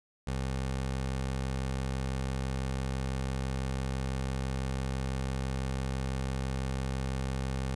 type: tone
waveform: 20% pulse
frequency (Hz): 66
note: C2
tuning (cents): +16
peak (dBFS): -26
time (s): 0.27-7.75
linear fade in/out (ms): 5
effects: resampled to 24000 Hz